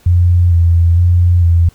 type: tone with vibrato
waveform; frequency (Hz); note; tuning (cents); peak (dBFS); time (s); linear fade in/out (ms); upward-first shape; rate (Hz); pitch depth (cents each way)
sine; 86.4; F2; -18; -6; 0.06-1.69; 5; square; 1.1; 29
effects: pink hiss -48 dBFS RMS until 1.74 s